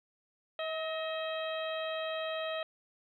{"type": "harmonic tone with a mistuned harmonic", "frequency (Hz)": 639, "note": "D#5", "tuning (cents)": 46, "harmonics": [1, 2, 3, 4, 5, 6], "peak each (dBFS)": [-35, -42, -44, -45, -44, -47], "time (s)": [0.59, 2.63], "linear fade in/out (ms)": 2, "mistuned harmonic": 3, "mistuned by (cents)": -41, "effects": ["12-bit"]}